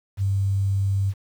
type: tone with quantisation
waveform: sine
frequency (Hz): 98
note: G2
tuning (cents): 0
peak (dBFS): -19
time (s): 0.17-1.14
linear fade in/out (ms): 50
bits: 8
effects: none